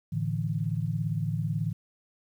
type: chord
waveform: sine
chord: A suspended fourth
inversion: none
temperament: equal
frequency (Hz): 110 / 146.83 / 164.81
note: A2 / D3 / E3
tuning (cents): 0 / 0 / 0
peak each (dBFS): -31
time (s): 0.12-1.73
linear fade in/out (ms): 10
effects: 10-bit